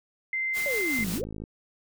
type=tone; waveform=sine; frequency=2080 Hz; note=C7; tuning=11 cents flat; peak=-26 dBFS; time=0.33-1.04 s; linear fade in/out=2 ms
type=noise with tremolo; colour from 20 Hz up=white; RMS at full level=-35 dBFS; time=0.53-1.22 s; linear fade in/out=50 ms; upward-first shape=sine; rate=5.4 Hz; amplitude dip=35%
type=exponential two-way sweep; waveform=sine; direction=down then up; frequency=592 to 164.81 to 592 Hz; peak=-29 dBFS; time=0.66-1.24 s; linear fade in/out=0 ms; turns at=1.12 s
type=click train; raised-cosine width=3 ms; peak=-25 dBFS; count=25; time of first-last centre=0.99-1.439 s; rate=53.5 Hz
effects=none